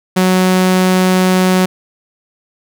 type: tone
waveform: sawtooth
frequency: 185 Hz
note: F#3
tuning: in tune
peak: -5 dBFS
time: 0.16-1.66 s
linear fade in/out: 10 ms
effects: none